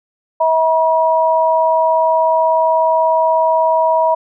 sine tone pair together, 644 / 960.5 Hz, E5 / B5, -41 / -48 cents, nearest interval perfect fifth, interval 693 cents, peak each -13 dBFS, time 0.4-4.15 s, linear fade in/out 10 ms, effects none

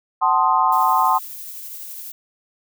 sine chord, F# diminished seventh, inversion none, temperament equal with one note detuned, 753.4 / 880 / 1046.5 / 1244.5 Hz, F#5 / A5 / C6 / Eb6, +31 / 0 / 0 / 0 cents, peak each -21 / -19 / -17 / -22 dBFS, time 0.21-1.19 s, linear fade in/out 20 ms
violet noise with tremolo, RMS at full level -33 dBFS, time 0.72-2.12 s, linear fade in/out 5 ms, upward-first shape triangle, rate 12 Hz, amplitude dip 25%
effects none

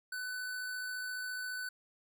square tone with amplitude modulation, 1500 Hz, F#6, 23 cents sharp, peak -37 dBFS, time 0.12-1.69 s, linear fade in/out 5 ms, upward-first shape sine, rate 54.5 Hz, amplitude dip 25%, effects none

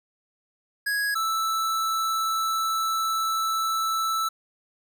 square tone pair in turn, 1661.2 / 1318.5 Hz, G#6 / E6, 0 / 0 cents, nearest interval major third, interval 400 cents, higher first, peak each -24 dBFS, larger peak neither, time 0.86-1.15 / 1.15-4.29 s, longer second, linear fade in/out 10 ms, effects none

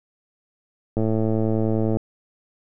click train, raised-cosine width 2 ms, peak -10 dBFS, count 111, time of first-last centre 0.97-1.97 s, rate 110 Hz, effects none

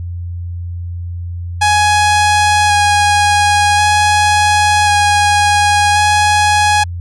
sawtooth tone with vibrato, 830.6 Hz, G#5, in tune, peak -5 dBFS, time 1.61-6.84 s, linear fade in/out 10 ms, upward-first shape square, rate 0.46 Hz, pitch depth 10 cents each way, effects added 87 Hz sine -20 dBFS peak until 7 s + resampled to 24000 Hz

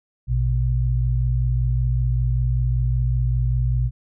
sine tone pair together, 58.27 / 123.47 Hz, A#1 / B2, 0 / 0 cents, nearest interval octave + minor second, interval 1300 cents, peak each -20 dBFS, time 0.27-3.91 s, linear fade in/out 50 ms, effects none

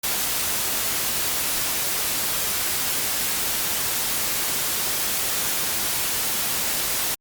white noise, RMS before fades -24 dBFS, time 0.03-7.15 s, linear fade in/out 10 ms, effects Opus 48 kbps

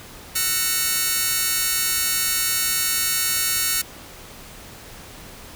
5% pulse chord, F# dominant seventh, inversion third, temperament just, 1332 / 1480 / 1850 / 2220 Hz, E6 / F#6 / A#6 / C#7, +18 / 0 / -14 / +2 cents, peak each -16 dBFS, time 0.35-3.82 s, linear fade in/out 10 ms, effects pink hiss -41 dBFS RMS until 5.55 s

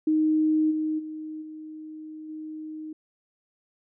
sine tone with level steps, 311.1 Hz, D#4, in tune, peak -19 / -24 / -33 / -37 / -34 dBFS, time 0.07-2.93 s, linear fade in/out 5 ms, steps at 0.7 / 0.98 / 1.41 / 2.28 s, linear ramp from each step 20 ms, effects none

